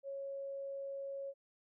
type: tone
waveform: sine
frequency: 551 Hz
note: C#5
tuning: 11 cents flat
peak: -40 dBFS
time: 0.03-1.34 s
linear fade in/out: 50 ms
effects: none